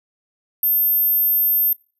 sine tone, 13290 Hz, G#9, in tune, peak -15 dBFS, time 0.63-1.73 s, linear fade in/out 2 ms, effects noise-tail reverb RT60 0.4 s tail -22 dB re dry

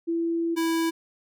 sine / square tone pair in turn, 334.3 / 328.9 Hz, E4 / E4, +24 / -4 cents, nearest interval unison, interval 28 cents, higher first, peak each -23 dBFS, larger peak neither, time 0.07-0.56 / 0.56-0.91 s, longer first, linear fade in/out 20 ms, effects none

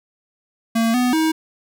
square tone with pitch steps, 227.6 / 248.5 / 317.9 Hz, A#3 / B3 / D#4, -41 / +11 / +37 cents, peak -16 dBFS, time 0.75-1.32 s, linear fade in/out 10 ms, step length 190 ms, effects none

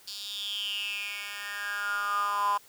10% pulse tone with high-pass filter sweep, 203.6 Hz, G#3, 34 cents flat, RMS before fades -32 dBFS, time 0.07-2.58 s, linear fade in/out 10 ms, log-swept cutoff 4300 to 960 Hz, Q 9.1, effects white hiss -56 dBFS RMS until 2.68 s

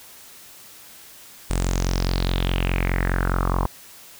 sawtooth tone with low-pass filter sweep, 44.82 Hz, F1, 46 cents sharp, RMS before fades -22 dBFS, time 1.5-3.66 s, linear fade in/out 0 ms, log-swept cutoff 8700 to 990 Hz, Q 5, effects white hiss -45 dBFS RMS until 4.19 s

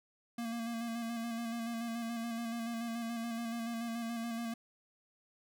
square tone with vibrato, 231.5 Hz, A#3, 12 cents flat, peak -37 dBFS, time 0.38-4.54 s, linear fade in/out 5 ms, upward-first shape square, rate 7 Hz, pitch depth 26 cents each way, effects none

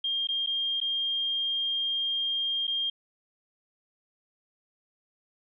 sine tone with dropouts, 3211 Hz, G7, 41 cents sharp, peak -26 dBFS, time 0.04-2.9 s, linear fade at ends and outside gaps 5 ms, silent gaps 0.272-0.287 / 0.463-0.471 / 0.803-0.813 / 2.67-2.677 s, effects none

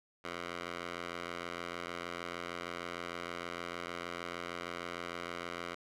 10% pulse tone with band-pass filter, 86.5 Hz, F2, 16 cents flat, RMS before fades -42 dBFS, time 0.24-5.75 s, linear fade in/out 10 ms, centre 1700 Hz, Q 0.73, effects none

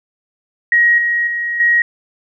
sine tone with level steps, 1892 Hz, A#6, 25 cents sharp, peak -8 / -13 / -17 / -9 dBFS, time 0.72-1.82 s, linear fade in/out 2 ms, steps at 0.98 / 1.27 / 1.6 s, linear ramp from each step 2 ms, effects none

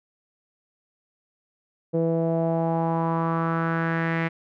sawtooth tone with low-pass filter sweep, 164.81 Hz, E3, in tune, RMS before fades -24 dBFS, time 1.93-4.29 s, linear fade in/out 20 ms, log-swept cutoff 490 to 2100 Hz, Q 3.8, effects none

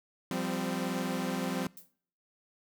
sawtooth chord, F suspended second, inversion none, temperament equal with one note detuned, 174.61 / 196 / 258.6 Hz, F3 / G3 / C4, 0 / 0 / -20 cents, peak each -32 / -32 / -31 dBFS, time 0.31-1.67 s, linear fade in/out 2 ms
violet noise with exponential decay, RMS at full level -44 dBFS, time 1.77-1.94 s, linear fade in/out 2 ms, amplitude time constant 35 ms
effects noise-tail reverb RT60 0.6 s tail -23 dB re dry

